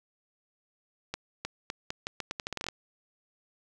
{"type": "accelerating click train", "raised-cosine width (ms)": 0.2, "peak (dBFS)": -16, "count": 15, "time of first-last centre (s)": [1.14, 2.686], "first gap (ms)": 310, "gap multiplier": 0.81, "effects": []}